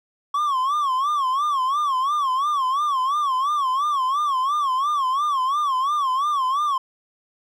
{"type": "tone with vibrato", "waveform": "triangle", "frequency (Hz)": 1109, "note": "C#6", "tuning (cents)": 0, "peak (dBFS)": -17, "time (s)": [0.34, 6.78], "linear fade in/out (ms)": 5, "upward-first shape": "sine", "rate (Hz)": 2.9, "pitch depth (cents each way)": 150, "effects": []}